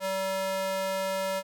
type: tone with high-pass filter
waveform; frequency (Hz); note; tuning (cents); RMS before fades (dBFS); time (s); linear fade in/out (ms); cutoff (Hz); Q
square; 191.5; G3; -40; -30; 0-1.43; 50; 550; 1.6
effects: none

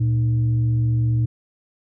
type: tone with frequency modulation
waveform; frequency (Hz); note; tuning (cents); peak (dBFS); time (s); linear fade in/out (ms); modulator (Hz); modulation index
sine; 116.54; A#2; 0; -16; 0-1.26; 10; 188; 0.3
effects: none

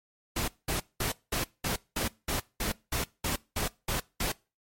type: noise bursts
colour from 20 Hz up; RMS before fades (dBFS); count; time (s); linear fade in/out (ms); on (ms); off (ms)
pink; -30; 13; 0.36-4.32; 5; 120; 200
effects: noise-tail reverb RT60 0.3 s tail -23 dB re dry + MP3 64 kbps

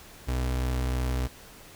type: tone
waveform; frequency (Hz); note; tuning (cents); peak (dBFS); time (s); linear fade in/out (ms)
35% pulse; 63.2; B1; +41; -24; 0.27-1.28; 20
effects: pink hiss -49 dBFS RMS until 1.75 s

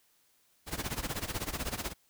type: noise with tremolo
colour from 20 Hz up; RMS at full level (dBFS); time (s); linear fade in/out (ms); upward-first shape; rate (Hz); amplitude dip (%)
pink; -33; 0.66-1.94; 50; sine; 16; 85
effects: white hiss -69 dBFS RMS until 2.09 s

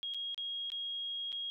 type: tone with dropouts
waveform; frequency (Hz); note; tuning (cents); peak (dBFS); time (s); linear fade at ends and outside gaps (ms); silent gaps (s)
sine; 3276; G#7; -24; -36; 0.03-1.5; 0; 0.138-0.145 / 0.345-0.378 / 0.702-0.719 / 1.32-1.327
effects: 13-bit

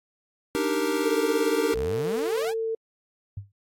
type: chord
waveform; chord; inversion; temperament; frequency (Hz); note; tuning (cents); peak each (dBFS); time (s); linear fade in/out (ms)
square; Eb major seventh; third; equal; 293.7 / 311.1 / 392 / 466.2; D4 / Eb4 / G4 / Bb4; 0 / 0 / 0 / 0; -31 / -30 / -29 / -29; 0.55-1.74; 0
type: tone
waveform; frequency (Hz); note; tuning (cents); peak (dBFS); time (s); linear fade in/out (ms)
sine; 449; A4; +35; -25; 1.04-2.75; 5
type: exponential sweep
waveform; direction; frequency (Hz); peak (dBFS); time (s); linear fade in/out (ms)
sawtooth; up; 52 to 898; -26; 1.73-2.54; 50
type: tone with exponential decay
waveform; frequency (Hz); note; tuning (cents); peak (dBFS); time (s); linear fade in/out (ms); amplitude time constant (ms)
sine; 100; G2; +35; -28; 3.37-3.52; 5; 31
effects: AAC 64 kbps

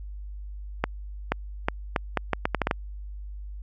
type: accelerating click train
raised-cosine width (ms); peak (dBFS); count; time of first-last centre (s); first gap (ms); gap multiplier
0.5; -7; 11; 0.84-2.711; 480; 0.76
effects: added 50 Hz sine -35 dBFS peak until 3.62 s

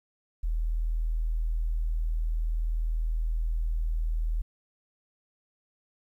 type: tone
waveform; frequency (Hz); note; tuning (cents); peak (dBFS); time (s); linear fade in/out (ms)
sine; 40.26; E1; -40; -25; 0.43-4.42; 10
effects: 11-bit

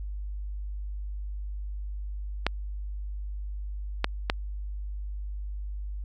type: clicks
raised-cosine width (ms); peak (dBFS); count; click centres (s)
0.3; -7; 3; 2.466 / 4.044 / 4.299
effects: added 50 Hz sine -32 dBFS peak until 6.04 s

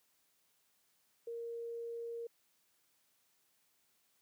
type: tone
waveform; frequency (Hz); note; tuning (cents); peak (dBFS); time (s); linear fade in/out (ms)
sine; 466.2; A#4; 0; -40; 1.27-2.27; 5
effects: white hiss -75 dBFS RMS until 4.21 s + high-pass 80 Hz 12 dB/octave

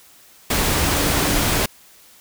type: tone in noise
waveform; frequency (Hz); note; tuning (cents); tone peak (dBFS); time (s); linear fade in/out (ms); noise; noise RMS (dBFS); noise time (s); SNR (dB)
sine; 289.9; D4; -22; -27; 0.83-1.42; 5; pink; -19; 0.5-1.66; -11
effects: white hiss -49 dBFS RMS until 2.2 s

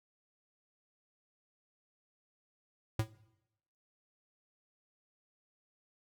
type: tone with exponential decay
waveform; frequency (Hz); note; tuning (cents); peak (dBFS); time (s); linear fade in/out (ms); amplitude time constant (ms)
square; 110; A2; 0; -27; 2.99-3.1; 5; 23
effects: noise-tail reverb RT60 0.9 s tail -20 dB re dry

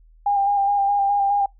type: tone with vibrato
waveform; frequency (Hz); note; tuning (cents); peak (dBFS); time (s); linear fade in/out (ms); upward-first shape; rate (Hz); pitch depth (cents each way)
sine; 803; G5; +41; -16; 0.26-1.46; 5; square; 4.8; 21
effects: noise-tail reverb RT60 0.2 s tail -26 dB re dry + added 40 Hz sine -48 dBFS peak until 1.59 s

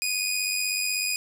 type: tone with amplitude modulation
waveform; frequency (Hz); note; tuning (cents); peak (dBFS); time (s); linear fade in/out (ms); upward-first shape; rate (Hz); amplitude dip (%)
15% pulse; 2478; D#7; -8; -16; 0.02-1.16; 0; sine; 96.2; 45
effects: none

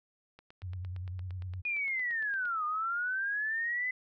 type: click train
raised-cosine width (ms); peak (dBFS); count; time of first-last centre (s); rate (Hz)
0.3; -36; 19; 0.39-2.454; 8.72
type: tone with vibrato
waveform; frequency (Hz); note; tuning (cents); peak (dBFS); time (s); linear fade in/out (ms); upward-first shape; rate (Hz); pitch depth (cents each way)
sine; 91.1; F#2; -26; -36; 0.62-1.62; 20; square; 9.9; 46
type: linear two-way sweep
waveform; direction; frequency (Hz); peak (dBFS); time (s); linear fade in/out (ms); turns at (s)
sine; down then up; 2467 to 1207 to 2032; -30; 1.65-3.91; 5; 2.65
effects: none

